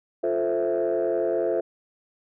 sine chord, F major seventh, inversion none, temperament equal, 349.2 / 440 / 523.3 / 659.3 Hz, F4 / A4 / C5 / E5, 0 / 0 / 0 / 0 cents, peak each -26 dBFS, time 0.23-1.61 s, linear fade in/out 10 ms, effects tanh soft clip ceiling -16 dBFS

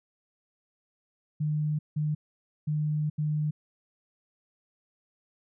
sine tone bursts at uneven times, 151.4 Hz, D#3, 47 cents flat, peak -25 dBFS, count 4, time 1.4-1.79 / 1.96-2.15 / 2.67-3.1 / 3.18-3.51 s, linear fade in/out 10 ms, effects none

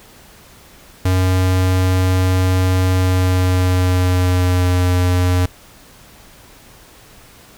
square tone with pitch glide, 92.5 to 90.07 Hz, F#2 to F#2, 0 to -46 cents, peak -13 dBFS, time 1.05-5.46 s, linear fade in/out 5 ms, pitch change -46 cents, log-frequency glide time 2.91-4.85 s, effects pink hiss -44 dBFS RMS until 7.57 s

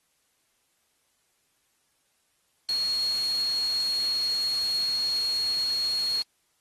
sine tone in noise, 4307 Hz, C8, 49 cents sharp, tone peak -24 dBFS, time 2.69-6.22 s, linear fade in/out 0 ms, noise white, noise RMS -40 dBFS, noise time 2.69-6.22 s, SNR +13 dB, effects white hiss -71 dBFS RMS until 6.6 s + AAC 32 kbps

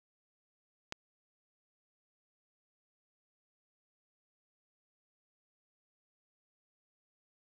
click, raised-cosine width 0.2 ms, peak -20 dBFS, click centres 0.924 s, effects none

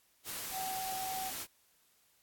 sine tone in noise, 760 Hz, F#5, 46 cents sharp, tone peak -37 dBFS, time 0.51-1.32 s, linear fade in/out 50 ms, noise white, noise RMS -41 dBFS, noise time 0.24-1.47 s, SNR +1 dB, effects white hiss -70 dBFS RMS until 2.22 s + AAC 64 kbps

